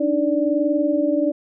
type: tone cluster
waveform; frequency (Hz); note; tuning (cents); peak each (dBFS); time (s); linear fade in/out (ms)
sine; 288.7 / 309.8 / 584; D4 / D#4 / D5; -30 / -7 / -10; -21; 0-1.32; 10
effects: none